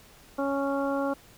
harmonic tone, 277.2 Hz, C#4, in tune, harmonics 1 / 2 / 3 / 4 / 5, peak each -29 / -29 / -35 / -36 / -37 dBFS, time 0.38-1.14 s, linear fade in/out 10 ms, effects pink hiss -54 dBFS RMS until 1.37 s

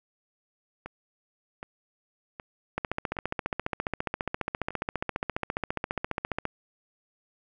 two click trains, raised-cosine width 0.5 ms, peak -13 / -23 dBFS, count 55 / 6, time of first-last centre 2.78-6.453 / 0.86-4.706 s, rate 14.7 / 1.3 Hz, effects none

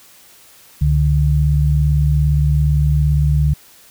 sine tone pair together, 69.3 / 146.84 Hz, C#2 / D3, 0 / 0 cents, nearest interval octave + minor second, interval 1300 cents, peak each -14 dBFS, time 0.81-3.54 s, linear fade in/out 10 ms, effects white hiss -46 dBFS RMS until 3.9 s

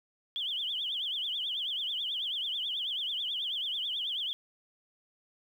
sine tone with vibrato, 3220 Hz, G7, 46 cents sharp, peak -31 dBFS, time 0.36-4.33 s, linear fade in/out 0 ms, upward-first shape triangle, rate 9.2 Hz, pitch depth 210 cents each way, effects 10-bit

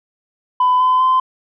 sine tone with pitch steps, 1003 / 1017 / 1031.2 Hz, B5 / C6 / C6, +26 / -50 / -26 cents, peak -9 dBFS, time 0.6-1.2 s, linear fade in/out 5 ms, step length 200 ms, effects tanh soft clip ceiling -8 dBFS

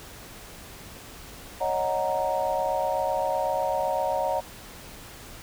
sine chord, D# minor seventh, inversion third, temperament equal, 554.4 / 622.3 / 740 / 932.3 Hz, C#5 / D#5 / F#5 / A#5, 0 / 0 / 0 / 0 cents, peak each -29 dBFS, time 1.6-4.41 s, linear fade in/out 20 ms, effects pink hiss -44 dBFS RMS until 5.42 s

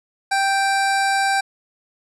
25% pulse tone, 784 Hz, G5, in tune, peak -13 dBFS, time 0.31-1.41 s, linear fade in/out 10 ms, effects resampled to 24000 Hz

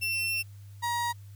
35% pulse tone pair in turn, 2701 / 950.5 Hz, E7 / A#5, +42 / +33 cents, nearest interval octave + tritone, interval 1809 cents, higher first, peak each -26 dBFS, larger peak neither, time 0.01-0.43 / 0.82-1.13 s, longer first, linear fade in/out 20 ms, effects added 100 Hz sine -44 dBFS peak until 1.35 s + white hiss -63 dBFS RMS until 1.35 s

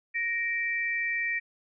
sine tone pair together, 1867.8 / 2333 Hz, A#6 / D7, +3 / -12 cents, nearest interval major third, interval 385 cents, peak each -29 / -30 dBFS, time 0.14-1.4 s, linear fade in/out 20 ms, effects none

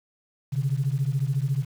sine beating tone pair, 130.81 / 144.81 Hz, C3 / D3, 0 / -24 cents, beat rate 14 Hz, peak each -24 / -25 dBFS, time 0.52-1.65 s, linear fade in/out 20 ms, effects tanh soft clip ceiling -15 dBFS + 8-bit

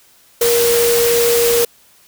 sine tone in noise, 471.5 Hz, A#4, 20 cents sharp, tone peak -12 dBFS, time 0.41-1.65 s, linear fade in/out 5 ms, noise white, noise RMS -18 dBFS, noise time 0.41-1.65 s, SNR +3 dB, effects white hiss -50 dBFS RMS until 2.07 s

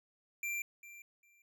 square tone with echo, 2362 Hz, D7, 9 cents sharp, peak -36 dBFS, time 0.43-0.62 s, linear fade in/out 2 ms, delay 400 ms, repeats 2, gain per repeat -15 dB, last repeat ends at 1.42 s, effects none

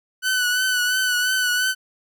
sawtooth tone with vibrato, 1495 Hz, F#6, 17 cents sharp, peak -15 dBFS, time 0.22-1.75 s, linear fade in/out 50 ms, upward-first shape triangle, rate 2.9 Hz, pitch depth 42 cents each way, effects none

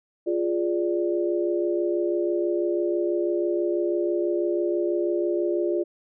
sine chord, D diminished, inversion first, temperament equal, 349.2 / 415.3 / 587.3 Hz, F4 / Ab4 / D5, 0 / 0 / 0 cents, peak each -23 / -29 / -29 dBFS, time 0.26-5.84 s, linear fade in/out 20 ms, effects none

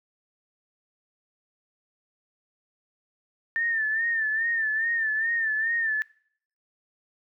sine tone with vibrato, 1794 Hz, A6, 33 cents sharp, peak -23 dBFS, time 3.56-6.02 s, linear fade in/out 0 ms, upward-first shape sine, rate 2.4 Hz, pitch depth 68 cents each way, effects noise-tail reverb RT60 0.6 s tail -22 dB re dry

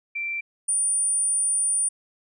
sine tone pair in turn, 2349 / 9347 Hz, D7 / D9, 0 / -9 cents, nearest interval 2 octaves, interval 2391 cents, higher second, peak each -26 / -20 dBFS, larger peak second, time 0.15-0.41 / 0.68-1.89 s, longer second, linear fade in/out 10 ms, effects none

